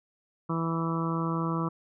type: harmonic tone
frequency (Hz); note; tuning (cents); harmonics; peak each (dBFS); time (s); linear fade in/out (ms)
164.81; E3; 0; 1 / 2 / 3 / 4 / 5 / 6 / 7 / 8; -29 / -33 / -39 / -44 / -46 / -37 / -35 / -39; 0.49-1.69; 10
effects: none